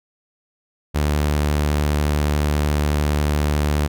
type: tone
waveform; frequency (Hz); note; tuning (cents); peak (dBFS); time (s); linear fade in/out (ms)
sawtooth; 74.1; D2; +16; -13; 0.94-3.88; 20
effects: none